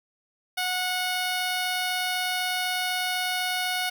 10% pulse tone, 732 Hz, F#5, 19 cents flat, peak -17 dBFS, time 0.57-3.9 s, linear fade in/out 10 ms, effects none

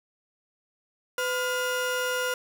35% pulse tone pair together, 504 / 1421.7 Hz, B4 / F6, +35 / +30 cents, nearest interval octave + tritone, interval 1795 cents, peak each -27 dBFS, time 1.18-2.34 s, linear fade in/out 2 ms, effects none

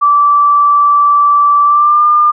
sine tone with pitch glide, 1162 to 1203 Hz, D6 to D6, -19 to +41 cents, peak -5 dBFS, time 0.01-2.32 s, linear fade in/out 20 ms, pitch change +60 cents, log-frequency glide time 1.64-2.03 s, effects none

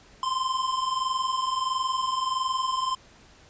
square tone pair together, 1025 / 1046.5 Hz, C6 / C6, -36 / 0 cents, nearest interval unison, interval 36 cents, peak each -31 / -27 dBFS, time 0.23-2.95 s, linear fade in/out 2 ms, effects pink hiss -54 dBFS RMS until 3.49 s + resampled to 16000 Hz

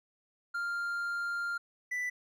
triangle tone pair in turn, 1396.9 / 1982.4 Hz, F6 / B6, 0 / +6 cents, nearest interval tritone, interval 606 cents, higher second, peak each -30 / -30 dBFS, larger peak neither, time 0.54-1.58 / 1.91-2.1 s, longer first, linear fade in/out 10 ms, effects none

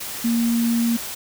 sine tone in noise, 233.1 Hz, A#3, in tune, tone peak -17 dBFS, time 0.24-0.97 s, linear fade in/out 10 ms, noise white, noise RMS -31 dBFS, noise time 0-1.15 s, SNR +11 dB, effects none

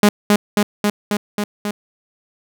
sawtooth tone with echo, 206.9 Hz, G#3, 6 cents flat, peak -4 dBFS, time 0.03-0.09 s, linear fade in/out 2 ms, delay 270 ms, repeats 6, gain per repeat -2 dB, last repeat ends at 1.71 s, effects none

